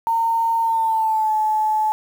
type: tone with pitch glide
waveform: sine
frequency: 914 to 862.7 Hz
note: A#5 to A5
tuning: -34 to -34 cents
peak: -16 dBFS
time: 0.07-1.92 s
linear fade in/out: 0 ms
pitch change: -100 cents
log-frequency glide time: 0.61-1.34 s
effects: 7-bit